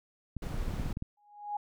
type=clicks; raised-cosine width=5 ms; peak=-24 dBFS; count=9; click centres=0.367 / 0.468 / 0.543 / 0.68 / 0.738 / 0.798 / 0.86 / 0.971 / 1.024 s
type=noise; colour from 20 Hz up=brown; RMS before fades=-35 dBFS; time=0.42-0.93 s; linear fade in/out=5 ms
type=tone with exponential growth; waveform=sine; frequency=827 Hz; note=G#5; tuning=8 cents flat; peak=-29 dBFS; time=1.17-1.57 s; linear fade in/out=5 ms; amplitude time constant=85 ms
effects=none